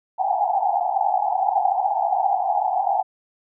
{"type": "band-pass noise", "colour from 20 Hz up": "white", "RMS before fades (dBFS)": -21, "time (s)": [0.18, 3.03], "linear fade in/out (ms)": 20, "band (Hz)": [720, 840], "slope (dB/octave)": 96, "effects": []}